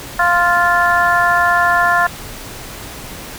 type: harmonic tone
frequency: 349.2 Hz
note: F4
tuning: in tune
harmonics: 2 / 3 / 4 / 5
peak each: -16 / -16 / -16 / -16 dBFS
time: 0.19-2.07 s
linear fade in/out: 5 ms
effects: pink hiss -31 dBFS RMS until 3.38 s